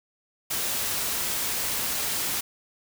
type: noise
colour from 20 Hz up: white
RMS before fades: -28 dBFS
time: 0.5-2.41 s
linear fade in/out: 10 ms
effects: none